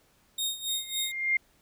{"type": "tone with tremolo", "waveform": "sawtooth", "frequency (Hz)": 3709, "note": "A#7", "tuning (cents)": -9, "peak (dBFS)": -24, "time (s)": [0.38, 1.12], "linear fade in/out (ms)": 5, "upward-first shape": "sine", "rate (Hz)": 3.6, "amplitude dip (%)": 80}
{"type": "tone with exponential growth", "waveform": "sine", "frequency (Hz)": 2113, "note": "C7", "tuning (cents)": 16, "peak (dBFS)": -20, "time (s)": [0.68, 1.37], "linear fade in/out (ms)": 5, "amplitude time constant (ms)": 150}
{"effects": ["pink hiss -65 dBFS RMS until 1.61 s"]}